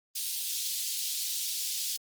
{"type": "high-pass noise", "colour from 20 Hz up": "pink", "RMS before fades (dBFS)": -33, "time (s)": [0.15, 1.97], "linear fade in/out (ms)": 10, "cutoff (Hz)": 3600, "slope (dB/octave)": 24, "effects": ["Opus 32 kbps"]}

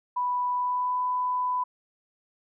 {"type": "tone with pitch glide", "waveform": "sine", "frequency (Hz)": [987.8, 998.1], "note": ["B5", "B5"], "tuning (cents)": [0, 18], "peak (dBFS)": -24, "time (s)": [0.16, 1.64], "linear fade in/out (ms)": 10, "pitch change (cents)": 18, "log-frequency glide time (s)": [0.51, 0.99], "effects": []}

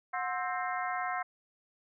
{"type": "harmonic tone with a mistuned harmonic", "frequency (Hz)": 263.4, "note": "C4", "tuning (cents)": 12, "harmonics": [3, 4, 5, 6, 7, 8], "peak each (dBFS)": [-35, -37, -39, -41, -42, -43], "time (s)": [0.13, 1.23], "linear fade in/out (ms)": 10, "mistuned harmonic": 3, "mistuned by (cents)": -140, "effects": []}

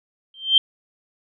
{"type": "tone with exponential growth", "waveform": "sine", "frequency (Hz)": 3151, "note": "G7", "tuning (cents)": 8, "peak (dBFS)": -7, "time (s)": [0.34, 0.58], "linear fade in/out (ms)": 2, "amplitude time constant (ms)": 51, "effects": []}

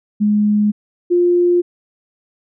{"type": "tone pair in turn", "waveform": "sine", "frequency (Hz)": [209.1, 351.7], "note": ["G#3", "F4"], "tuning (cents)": [12, 12], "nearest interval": "major sixth", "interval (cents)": 900, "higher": "second", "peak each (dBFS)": [-11, -10], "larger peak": "second", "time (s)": [[0.2, 0.72], [1.1, 1.62]], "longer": "neither", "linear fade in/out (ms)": 20, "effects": []}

